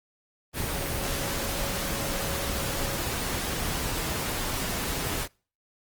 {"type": "tone in noise", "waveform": "sine", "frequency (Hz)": 554.4, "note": "C#5", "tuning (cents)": 0, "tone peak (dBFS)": -39, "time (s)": [0.69, 2.98], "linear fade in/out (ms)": 50, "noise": "pink", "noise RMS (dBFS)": -30, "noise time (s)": [0.53, 5.28], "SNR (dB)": -12, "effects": ["noise-tail reverb RT60 0.4 s tail -26 dB re dry", "Opus 24 kbps"]}